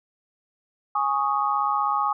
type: chord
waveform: sine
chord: Ab suspended fourth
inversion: none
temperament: equal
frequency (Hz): 830.6 / 1108.7 / 1244.5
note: Ab5 / Db6 / Eb6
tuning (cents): 0 / 0 / 0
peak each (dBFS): -25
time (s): 0.95-2.13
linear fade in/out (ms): 5
effects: none